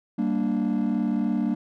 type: chord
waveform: triangle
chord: G minor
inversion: none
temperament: equal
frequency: 196 / 233.1 / 293.7 Hz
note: G3 / Bb3 / D4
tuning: 0 / 0 / 0 cents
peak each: -24 / -22 / -25 dBFS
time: 0.18-1.55 s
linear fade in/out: 10 ms
effects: tanh soft clip ceiling -15 dBFS